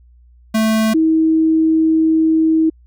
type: tone pair in turn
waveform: square / sine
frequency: 220 / 319.8 Hz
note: A3 / D#4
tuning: 0 / +48 cents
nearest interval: tritone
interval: 648 cents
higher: second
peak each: -13 / -10 dBFS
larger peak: second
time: 0.54-0.94 / 0.94-2.7 s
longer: second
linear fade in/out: 10 ms
effects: added 60 Hz sine -44 dBFS peak until 2.86 s